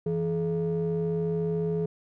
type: ring-modulated tone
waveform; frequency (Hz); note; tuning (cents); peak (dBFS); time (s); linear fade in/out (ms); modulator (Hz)
triangle; 129; C3; -24; -20; 0.06-1.86; 5; 295
effects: none

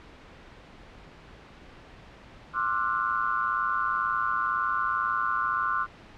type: tone cluster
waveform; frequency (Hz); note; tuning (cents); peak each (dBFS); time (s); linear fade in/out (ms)
sine; 1058 / 1179 / 1357 / 1459; C6 / D6 / E6 / F#6; +19 / +6 / +50 / -25; -30; 2.53-5.87; 50
effects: pink hiss -49 dBFS RMS until 6.17 s + low-pass 3000 Hz 12 dB/octave

